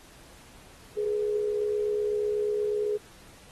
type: tone pair together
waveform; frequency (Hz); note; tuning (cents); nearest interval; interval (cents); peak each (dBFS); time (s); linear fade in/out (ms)
sine; 419 / 487.2; G#4 / B4; +15 / -24; minor third; 261; -25 / -35; 0.96-2.98; 20
effects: pink hiss -53 dBFS RMS until 3.51 s + AAC 32 kbps